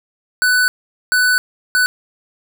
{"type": "tone bursts at uneven times", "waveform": "square", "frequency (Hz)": 1494, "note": "F#6", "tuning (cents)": 16, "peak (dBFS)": -12, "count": 3, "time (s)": [[0.42, 0.68], [1.12, 1.38], [1.75, 1.86]], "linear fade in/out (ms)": 0, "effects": []}